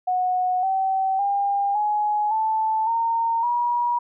sine tone with pitch steps, 733 / 766.8 / 802.1 / 839.1 / 877.8 / 918.2 / 960.5 Hz, F#5 / G5 / G5 / G#5 / A5 / A#5 / B5, -16 / -38 / +40 / +18 / -4 / -26 / -48 cents, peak -19 dBFS, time 0.07-3.99 s, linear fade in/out 10 ms, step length 560 ms, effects none

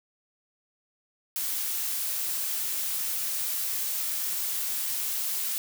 blue noise, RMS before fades -30 dBFS, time 1.36-5.58 s, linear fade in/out 0 ms, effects none

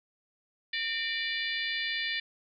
harmonic tone with a mistuned harmonic, 586 Hz, D5, 4 cents flat, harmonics 3 / 4 / 5 / 6 / 7 / 8, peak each -34 / -36 / -39 / -36 / -40 / -43 dBFS, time 0.73-2.2 s, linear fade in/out 5 ms, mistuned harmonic 3, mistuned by +65 cents, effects none

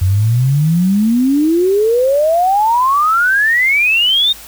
sine exponential sweep, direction up, 89.2 to 3729 Hz, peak -9 dBFS, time 0.01-4.33 s, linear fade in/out 10 ms, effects added 53 Hz sine -43 dBFS peak until 4.47 s + white hiss -35 dBFS RMS until 4.47 s

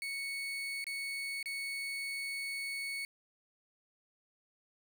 35% pulse tone with dropouts, 2217 Hz, C#7, in tune, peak -35 dBFS, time 0.02-3.05 s, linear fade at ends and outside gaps 1 ms, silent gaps 0.842-0.867 / 1.428-1.458 s, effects 11-bit

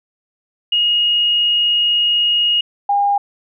sine tone pair in turn, 2872 / 808.3 Hz, F7 / G#5, +48 / -47 cents, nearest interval octave + minor seventh, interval 2195 cents, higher first, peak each -12 dBFS, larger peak neither, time 0.72-2.61 / 2.89-3.18 s, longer first, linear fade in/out 5 ms, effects none

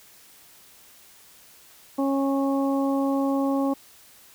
harmonic tone, 274.3 Hz, C#4, 18 cents flat, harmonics 1 / 2 / 3 / 4, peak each -22 / -28 / -32 / -34 dBFS, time 1.98-3.74 s, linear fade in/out 10 ms, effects white hiss -52 dBFS RMS until 4.34 s

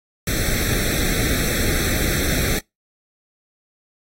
pink noise with comb filter, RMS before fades -21 dBFS, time 0.27-2.59 s, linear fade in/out 2 ms, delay 0.51 ms, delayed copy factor +1, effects noise-tail reverb RT60 0.2 s tail -26 dB re dry + AAC 48 kbps

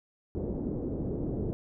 white low-pass noise, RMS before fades -33 dBFS, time 0.35-1.53 s, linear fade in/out 0 ms, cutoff 400 Hz, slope 24 dB/octave, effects none

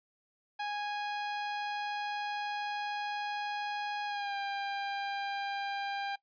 sawtooth tone with pitch glide, 827 to 797.9 Hz, G#5 to G5, -8 to +30 cents, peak -30 dBFS, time 0.59-6.16 s, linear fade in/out 10 ms, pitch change -62 cents, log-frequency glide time 4.06-4.36 s, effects noise-tail reverb RT60 0.1 s tail -20 dB re dry + resampled to 11025 Hz

